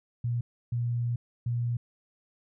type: tone bursts at uneven times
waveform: sine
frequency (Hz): 119.5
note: A#2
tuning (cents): +43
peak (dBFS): -26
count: 3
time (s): 0.24-0.41 / 0.72-1.16 / 1.46-1.77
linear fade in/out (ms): 5
effects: none